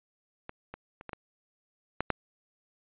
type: clicks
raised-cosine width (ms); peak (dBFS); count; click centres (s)
0.5; -24 / -25 / -30 / -24 / -22 / -13 / -10; 7; 0.494 / 0.74 / 1.011 / 1.093 / 1.132 / 2.006 / 2.103
effects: resampled to 8000 Hz